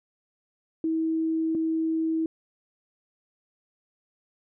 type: tone pair in turn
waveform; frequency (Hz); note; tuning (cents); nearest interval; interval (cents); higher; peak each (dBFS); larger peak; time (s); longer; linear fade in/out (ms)
sine; 322.2 / 322.2; E4 / E4; -39 / -39; unison; 0; neither; -23; neither; 0.84-1.55 / 1.55-2.26; neither; 2
effects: none